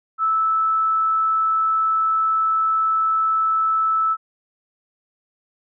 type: tone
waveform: sine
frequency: 1311 Hz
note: E6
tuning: 10 cents flat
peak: -16 dBFS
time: 0.18-4.17 s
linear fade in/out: 50 ms
effects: none